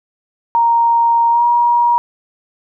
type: tone with pitch glide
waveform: sine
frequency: 932.3 to 952.4 Hz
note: A#5 to A#5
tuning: 0 to +37 cents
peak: -9 dBFS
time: 0.55-1.98 s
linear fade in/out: 0 ms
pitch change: +37 cents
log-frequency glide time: 1.3-1.44 s
effects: none